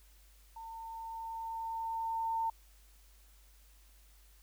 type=tone with level ramp; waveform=sine; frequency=905 Hz; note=A5; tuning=48 cents sharp; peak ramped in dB=-44 to -30 dBFS; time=0.56-2.5 s; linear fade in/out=5 ms; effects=added 50 Hz sine -59 dBFS peak until 4.42 s + white hiss -66 dBFS RMS until 4.42 s